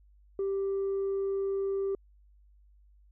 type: tone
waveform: sine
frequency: 391.7 Hz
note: G4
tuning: 1 cent flat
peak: -26 dBFS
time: 0.39-1.95 s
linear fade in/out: 2 ms
effects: tanh soft clip ceiling -26 dBFS + added 50 Hz sine -57 dBFS peak until 3.11 s